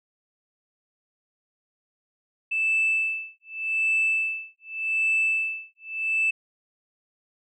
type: tone with tremolo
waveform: sine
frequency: 2637 Hz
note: E7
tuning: in tune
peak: -18 dBFS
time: 2.51-6.31 s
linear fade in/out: 10 ms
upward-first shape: sine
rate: 0.85 Hz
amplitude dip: 100%
effects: tanh soft clip ceiling -16 dBFS